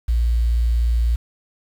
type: tone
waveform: sine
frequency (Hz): 58.27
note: A#1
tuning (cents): 0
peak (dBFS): -14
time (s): 0.08-1.16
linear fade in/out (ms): 10
effects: tanh soft clip ceiling -10 dBFS + 7-bit